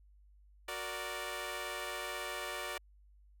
10% pulse chord, Gb augmented, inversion none, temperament equal, 370 / 466.2 / 587.3 Hz, Gb4 / Bb4 / D5, 0 / 0 / 0 cents, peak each -36 / -36 / -33 dBFS, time 0.68-2.78 s, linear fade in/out 5 ms, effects added 50 Hz sine -59 dBFS peak until 3.4 s

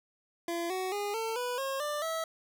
25% pulse tone with pitch steps, 340.4 / 373.4 / 409.5 / 449.2 / 492.7 / 540.4 / 592.7 / 650.1 Hz, F4 / F#4 / G#4 / A4 / B4 / C#5 / D5 / E5, -44 / +16 / -24 / +36 / -4 / -44 / +16 / -24 cents, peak -28 dBFS, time 0.48-2.24 s, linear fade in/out 2 ms, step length 220 ms, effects none

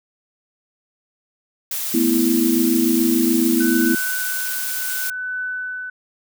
blue noise, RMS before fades -25 dBFS, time 1.71-5.1 s, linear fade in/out 2 ms
sine chord, A suspended second, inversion none, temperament equal, 220 / 246.9 / 329.6 Hz, A3 / B3 / E4, 0 / 0 / 0 cents, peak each -23 / -18 / -18 dBFS, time 1.94-3.95 s, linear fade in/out 5 ms
sine tone with tremolo, 1500 Hz, F#6, 23 cents sharp, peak -22 dBFS, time 3.6-5.9 s, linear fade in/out 5 ms, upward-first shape triangle, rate 0.69 Hz, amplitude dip 70%
effects none

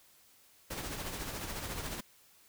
pink noise with tremolo, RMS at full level -38 dBFS, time 0.7-2.01 s, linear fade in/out 10 ms, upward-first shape sine, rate 14 Hz, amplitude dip 45%, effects white hiss -63 dBFS RMS until 2.48 s

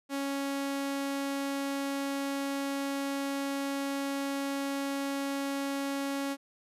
sawtooth tone, 277.2 Hz, C#4, in tune, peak -27 dBFS, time 0.09-6.37 s, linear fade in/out 50 ms, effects resampled to 32000 Hz

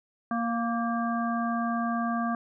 harmonic tone with a mistuned harmonic, 233.1 Hz, A#3, in tune, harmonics 1 / 3 / 5 / 7, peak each -28 / -32 / -32 / -38 dBFS, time 0.31-2.35 s, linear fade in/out 2 ms, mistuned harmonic 7, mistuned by -30 cents, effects none

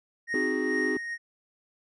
triangle tone with tremolo, 1864.7 Hz, A#6, in tune, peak -25 dBFS, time 0.27-1.18 s, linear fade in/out 50 ms, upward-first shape sine, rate 2.3 Hz, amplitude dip 55%
triangle chord, Ab dominant seventh, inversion first, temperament equal, 261.6 / 311.1 / 370 / 415.3 Hz, C4 / Eb4 / Gb4 / Ab4, 0 / 0 / 0 / 0 cents, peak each -30 dBFS, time 0.34-0.97 s, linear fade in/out 2 ms
effects resampled to 24000 Hz

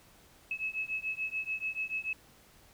sine beating tone pair, 2582 / 2588.9 Hz, E7 / E7, -37 / -32 cents, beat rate 6.9 Hz, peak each -36 / -36 dBFS, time 0.51-2.13 s, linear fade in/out 2 ms, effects pink hiss -60 dBFS RMS until 2.73 s

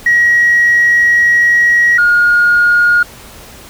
sine tone pair in turn, 1904 / 1429.7 Hz, A#6 / F6, +36 / +40 cents, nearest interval perfect fourth, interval 496 cents, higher first, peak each -5 dBFS, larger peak neither, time 0.06-1.98 / 1.98-3.03 s, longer first, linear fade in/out 5 ms, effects tanh soft clip ceiling -2 dBFS + pink hiss -35 dBFS RMS until 3.69 s

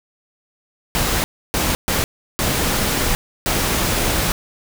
pink noise bursts at uneven times, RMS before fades -19 dBFS, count 5, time 0.95-1.24 / 1.54-1.75 / 1.88-2.04 / 2.39-3.15 / 3.46-4.32 s, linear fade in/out 0 ms, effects none

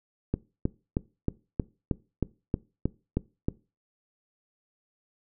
click train, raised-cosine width 3 ms, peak -12 dBFS, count 11, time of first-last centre 0.34-3.485 s, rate 3.18 Hz, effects noise-tail reverb RT60 0.3 s tail -21 dB re dry

